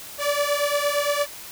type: beating tone pair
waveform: sawtooth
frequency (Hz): 575 / 583.7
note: D5 / D5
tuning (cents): -37 / -11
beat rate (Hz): 8.7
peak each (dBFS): -20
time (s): 0.18-1.27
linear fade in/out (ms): 50
effects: white hiss -39 dBFS RMS until 1.51 s